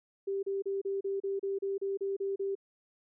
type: tone bursts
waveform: sine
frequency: 392.8 Hz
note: G4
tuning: 4 cents sharp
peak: -30 dBFS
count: 12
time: 0.27-2.553 s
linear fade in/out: 10 ms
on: 160 ms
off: 33 ms
effects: none